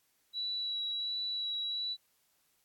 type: tone with vibrato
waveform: sine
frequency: 3920 Hz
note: B7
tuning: 14 cents flat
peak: -33 dBFS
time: 0.33-1.97 s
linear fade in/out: 50 ms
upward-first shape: sine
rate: 1.4 Hz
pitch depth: 13 cents each way
effects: white hiss -73 dBFS RMS until 2.64 s + AAC 64 kbps